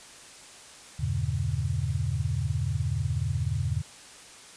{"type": "chord", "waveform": "sine", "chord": "E diminished seventh", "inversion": "none", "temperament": "just", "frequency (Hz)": [82.41, 98.89, 118.67, 142.4], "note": ["E2", "G2", "Bb2", "Db3"], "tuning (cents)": [0, 16, 31, 47], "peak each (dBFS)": -31, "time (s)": [0.99, 3.82], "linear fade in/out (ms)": 10, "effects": ["white hiss -48 dBFS RMS until 4.56 s", "resampled to 22050 Hz"]}